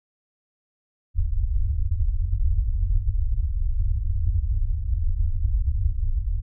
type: low-pass noise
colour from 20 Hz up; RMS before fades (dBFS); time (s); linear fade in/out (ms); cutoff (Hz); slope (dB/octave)
pink; -22; 1.14-6.42; 50; 100; 96
effects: none